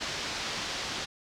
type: low-pass noise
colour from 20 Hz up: white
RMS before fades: -35 dBFS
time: 0-1.06 s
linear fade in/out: 20 ms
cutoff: 5400 Hz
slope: 24 dB/octave
effects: none